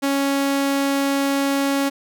sawtooth tone, 277.2 Hz, C#4, in tune, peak -14 dBFS, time 0.02-1.9 s, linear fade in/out 20 ms, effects none

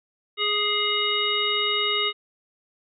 harmonic tone with a mistuned harmonic, 415.3 Hz, G#4, in tune, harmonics 1 / 3 / 5 / 7 / 9, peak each -30 / -29 / -28 / -26 / -26 dBFS, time 0.37-2.13 s, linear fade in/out 50 ms, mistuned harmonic 5, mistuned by +23 cents, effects none

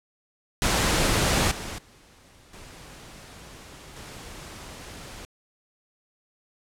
pink noise with level steps, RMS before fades -22 / -35 / -54 / -45 / -41 dBFS, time 0.62-5.25 s, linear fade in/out 0 ms, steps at 1.51 / 1.78 / 2.53 / 3.96 s, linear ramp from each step 5 ms, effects low-pass 10000 Hz 12 dB/octave

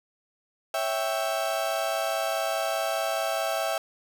35% pulse chord, C# diminished, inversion none, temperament equal, 554.4 / 659.3 / 784 Hz, C#5 / E5 / G5, 0 / 0 / 0 cents, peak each -32 / -26 / -30 dBFS, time 0.74-3.78 s, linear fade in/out 2 ms, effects none

